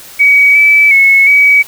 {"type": "tone with pitch steps", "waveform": "sine", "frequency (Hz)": [2264, 2304, 2193, 2271], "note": ["C#7", "D7", "C#7", "C#7"], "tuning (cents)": [36, -34, -19, 41], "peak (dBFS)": -3, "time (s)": [0.19, 1.63], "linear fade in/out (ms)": 20, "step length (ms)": 360, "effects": ["white hiss -33 dBFS RMS until 1.67 s"]}